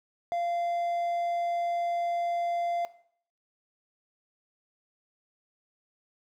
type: tone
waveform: triangle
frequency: 691 Hz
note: F5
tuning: 19 cents flat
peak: -25 dBFS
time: 0.32-2.85 s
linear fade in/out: 0 ms
effects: noise-tail reverb RT60 0.6 s tail -17 dB re dry